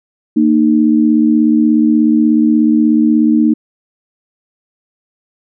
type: tone pair together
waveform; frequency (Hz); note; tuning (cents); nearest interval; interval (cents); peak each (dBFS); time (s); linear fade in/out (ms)
sine; 229.7 / 306.3; A#3 / D#4; -25 / -27; perfect fourth; 498; -10; 0.36-3.54; 10
effects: none